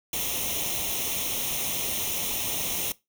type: noise with comb filter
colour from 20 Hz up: white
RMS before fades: -29 dBFS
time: 0.13-2.92 s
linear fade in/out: 2 ms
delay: 0.32 ms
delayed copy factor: +0.75
effects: noise-tail reverb RT60 0.2 s tail -20 dB re dry